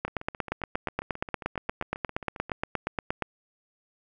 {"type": "two click trains", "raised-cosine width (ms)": 0.5, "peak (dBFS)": [-12, -23], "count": [28, 19], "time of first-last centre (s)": [[0.05, 3.223], [0.08, 2.496]], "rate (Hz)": [8.51, 7.45], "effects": []}